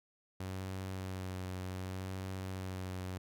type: tone with vibrato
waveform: sawtooth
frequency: 93.6 Hz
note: F#2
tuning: 20 cents sharp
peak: -35 dBFS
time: 0.4-3.18 s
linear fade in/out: 5 ms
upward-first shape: sine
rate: 0.66 Hz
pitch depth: 22 cents each way
effects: none